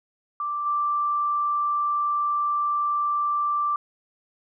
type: tone with level steps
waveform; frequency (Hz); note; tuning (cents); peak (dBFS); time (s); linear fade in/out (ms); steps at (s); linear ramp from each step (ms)
sine; 1174.7; D6; 0; -25 / -21; 0.4-3.76; 2; 0.65; 20
effects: none